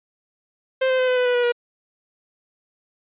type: tone with pitch steps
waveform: 45% pulse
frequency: 523.3 / 517 / 510.8 / 504.6 / 498.5 / 492.5 / 486.6 / 480.7 Hz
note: C5 / C5 / C5 / B4 / B4 / B4 / B4 / B4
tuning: 0 / -21 / -42 / +37 / +16 / -5 / -26 / -47 cents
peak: -17 dBFS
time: 0.81-1.522 s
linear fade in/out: 10 ms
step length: 89 ms
effects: resampled to 8000 Hz